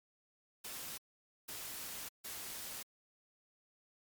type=noise bursts at uneven times; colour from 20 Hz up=white; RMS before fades=-45 dBFS; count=3; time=0.64-0.98 / 1.48-2.09 / 2.24-2.83 s; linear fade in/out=10 ms; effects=MP3 96 kbps